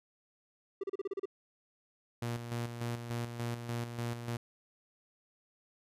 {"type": "tone bursts", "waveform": "triangle", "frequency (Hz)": 392, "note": "G4", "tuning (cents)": 0, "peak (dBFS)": -31, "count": 8, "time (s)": [0.81, 1.256], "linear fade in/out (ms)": 5, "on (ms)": 26, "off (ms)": 34}
{"type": "tone with tremolo", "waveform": "sawtooth", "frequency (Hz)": 118.5, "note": "A#2", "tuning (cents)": 29, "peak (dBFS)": -30, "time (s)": [2.22, 4.37], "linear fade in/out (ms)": 5, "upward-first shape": "square", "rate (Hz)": 3.4, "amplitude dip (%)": 55}
{"effects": ["resampled to 32000 Hz"]}